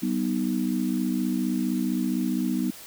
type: chord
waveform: sine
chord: G augmented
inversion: none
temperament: equal with one note detuned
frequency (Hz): 191.63 / 246.9 / 311.1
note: G3 / B3 / D#4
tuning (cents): -39 / 0 / 0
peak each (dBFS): -28 / -26 / -29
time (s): 0.02-2.71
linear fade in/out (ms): 10
effects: white hiss -44 dBFS RMS until 2.86 s